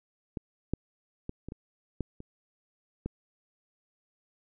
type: clicks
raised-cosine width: 3 ms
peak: -21 / -15 / -22 / -26 / -27 / -18 / -30 / -20 dBFS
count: 8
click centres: 0.372 / 0.736 / 1.294 / 1.486 / 1.521 / 2.007 / 2.204 / 3.06 s
effects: none